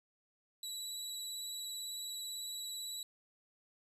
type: tone with vibrato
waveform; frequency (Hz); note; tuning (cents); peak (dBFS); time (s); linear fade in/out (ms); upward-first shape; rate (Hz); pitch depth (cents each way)
25% pulse; 3922; B7; -13; -36; 0.63-3.03; 2; sine; 18; 23
effects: none